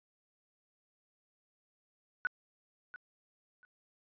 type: tone with echo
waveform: sine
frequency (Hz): 1480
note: F#6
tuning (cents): 0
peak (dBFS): -28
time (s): 2.25-2.27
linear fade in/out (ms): 0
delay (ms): 690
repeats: 2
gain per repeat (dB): -15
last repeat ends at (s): 3.65
effects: resampled to 11025 Hz